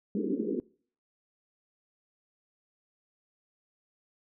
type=band-pass noise; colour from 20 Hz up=pink; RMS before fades=-31 dBFS; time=0.15-0.6 s; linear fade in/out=2 ms; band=190 to 470 Hz; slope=96 dB/octave; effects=noise-tail reverb RT60 0.5 s tail -24 dB re dry